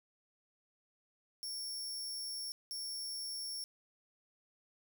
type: tone bursts at uneven times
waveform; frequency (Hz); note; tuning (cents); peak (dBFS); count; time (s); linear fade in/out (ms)
sawtooth; 5470; F8; -37; -37; 2; 1.43-2.52 / 2.71-3.64; 0
effects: none